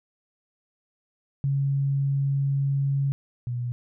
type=tone pair in turn; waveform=sine; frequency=138.59 / 121.9 Hz; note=C#3 / B2; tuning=0 / -22 cents; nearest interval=major second; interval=222 cents; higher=first; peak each=-21 / -26 dBFS; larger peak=first; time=1.44-3.12 / 3.47-3.72 s; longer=first; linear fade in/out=0 ms; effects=none